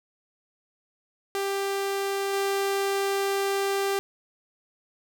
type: tone with level steps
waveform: sawtooth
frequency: 394.5 Hz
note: G4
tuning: 11 cents sharp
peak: -22 / -20 dBFS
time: 1.35-3.99 s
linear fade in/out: 0 ms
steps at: 2.33 s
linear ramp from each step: 5 ms
effects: none